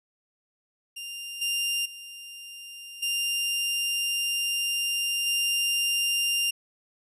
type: tone with level steps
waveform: sawtooth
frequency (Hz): 2794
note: F7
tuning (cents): 0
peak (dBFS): -32 / -22 / -37 / -22 / -20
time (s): 0.96-6.51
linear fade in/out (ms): 10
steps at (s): 1.41 / 1.85 / 3.02 / 5.26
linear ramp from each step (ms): 10
effects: resampled to 32000 Hz